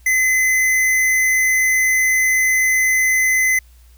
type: tone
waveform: square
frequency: 2037 Hz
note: C7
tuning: 47 cents flat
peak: -14 dBFS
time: 0.06-3.59 s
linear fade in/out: 5 ms
effects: added 60 Hz sine -44 dBFS peak until 3.97 s + white hiss -56 dBFS RMS until 3.97 s